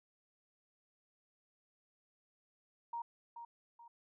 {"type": "tone with echo", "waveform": "sine", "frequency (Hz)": 937, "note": "A#5", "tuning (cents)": 9, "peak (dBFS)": -38, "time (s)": [2.93, 3.02], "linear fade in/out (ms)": 5, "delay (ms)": 430, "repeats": 2, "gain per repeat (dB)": -8, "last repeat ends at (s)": 3.88, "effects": []}